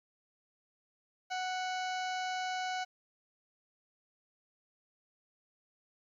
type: harmonic tone with a mistuned harmonic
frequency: 740 Hz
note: F#5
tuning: in tune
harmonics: 1 / 2 / 3 / 4 / 5 / 6 / 7 / 8 / 9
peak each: -35 / -41 / -45 / -47 / -49 / -51 / -52 / -53 / -54 dBFS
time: 1.3-2.85 s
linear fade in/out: 20 ms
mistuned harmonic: 5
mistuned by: +120 cents
effects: 12-bit